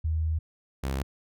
sine / sawtooth tone pair in turn, 79.5 / 67.2 Hz, D#2 / C2, +38 / +47 cents, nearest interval minor third, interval 291 cents, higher first, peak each -24 dBFS, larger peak neither, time 0.04-0.39 / 0.83-1.03 s, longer first, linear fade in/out 10 ms, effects none

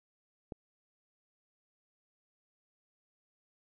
click, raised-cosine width 2 ms, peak -27 dBFS, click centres 0.522 s, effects none

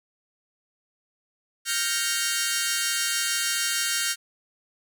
10% pulse chord, G half-diminished seventh, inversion third, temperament equal, 1396.9 / 1568 / 1864.7 / 2217 Hz, F6 / G6 / Bb6 / Db7, 0 / 0 / 0 / 0 cents, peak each -21 / -20 / -20 / -23 dBFS, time 1.65-4.16 s, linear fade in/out 50 ms, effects none

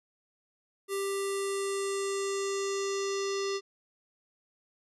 square tone with low-pass filter sweep, 394.1 Hz, G4, 9 cents sharp, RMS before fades -32 dBFS, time 0.88-3.61 s, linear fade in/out 50 ms, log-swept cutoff 11000 to 5300 Hz, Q 3.2, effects none

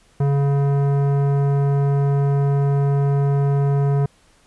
sine tone with tanh clipping, 140.5 Hz, C#3, 24 cents sharp, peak -17 dBFS, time 0.2-4.06 s, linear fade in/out 5 ms, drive 15 dB, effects pink hiss -56 dBFS RMS until 4.46 s + resampled to 24000 Hz

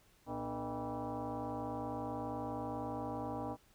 sine tone with frequency modulation, 246.9 Hz, B3, in tune, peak -37 dBFS, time 0.26-3.57 s, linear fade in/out 50 ms, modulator 182 Hz, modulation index 4.2, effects pink hiss -68 dBFS RMS until 3.74 s

